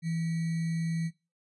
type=tone with sample-and-hold; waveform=sine; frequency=164.81 Hz; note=E3; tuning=in tune; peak=-28 dBFS; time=0.02-1.11 s; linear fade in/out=50 ms; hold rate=2100 Hz; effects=noise-tail reverb RT60 0.3 s tail -20 dB re dry + resampled to 24000 Hz